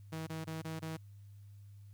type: tone bursts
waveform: sawtooth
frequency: 160.2 Hz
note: E3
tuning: 49 cents flat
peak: -35 dBFS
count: 5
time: 0.12-0.97 s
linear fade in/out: 10 ms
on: 150 ms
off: 25 ms
effects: added 101 Hz sine -51 dBFS peak until 1.93 s + white hiss -75 dBFS RMS until 1.93 s